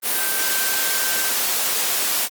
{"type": "tone in noise", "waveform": "sine", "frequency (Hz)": 1559, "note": "G6", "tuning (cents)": -10, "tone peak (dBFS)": -28, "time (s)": [0.13, 1.34], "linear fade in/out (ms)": 50, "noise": "white", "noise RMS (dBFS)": -21, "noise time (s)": [0.02, 2.29], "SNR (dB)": -10, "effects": ["high-pass 300 Hz 12 dB/octave", "Opus 32 kbps"]}